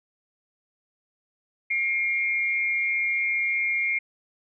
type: tone pair together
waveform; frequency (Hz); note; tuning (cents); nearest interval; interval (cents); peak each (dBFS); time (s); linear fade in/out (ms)
sine; 2141 / 2356; C7 / D7; +39 / +5; major second; 166; -23 / -29; 1.7-3.99; 10
effects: none